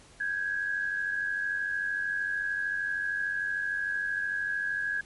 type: tone pair together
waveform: sine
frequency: 1568 / 1661.2 Hz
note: G6 / G#6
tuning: 0 / 0 cents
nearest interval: minor second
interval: 100 cents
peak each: -34 / -29 dBFS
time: 0.2-5.01 s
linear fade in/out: 5 ms
effects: pink hiss -55 dBFS RMS until 5.05 s + MP3 48 kbps